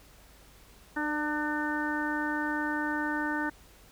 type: harmonic tone with a mistuned harmonic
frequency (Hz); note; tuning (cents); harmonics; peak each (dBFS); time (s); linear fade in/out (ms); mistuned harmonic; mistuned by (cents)
300; D4; +37; 1 / 2 / 3 / 4 / 5 / 6; -32 / -42 / -35 / -42 / -34 / -36; 0.96-3.5; 10; 2; -24
effects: added 50 Hz sine -57 dBFS peak until 3.91 s + pink hiss -57 dBFS RMS until 3.91 s